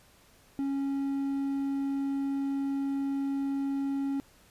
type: tone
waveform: triangle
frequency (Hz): 275.8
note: C#4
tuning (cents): -9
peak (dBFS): -26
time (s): 0.59-4.2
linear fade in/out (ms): 0
effects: pink hiss -60 dBFS RMS until 4.5 s + resampled to 32000 Hz